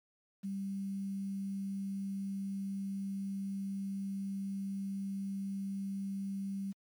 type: tone with quantisation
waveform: sine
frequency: 196 Hz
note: G3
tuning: in tune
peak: -35 dBFS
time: 0.43-6.73 s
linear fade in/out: 20 ms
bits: 10
effects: MP3 96 kbps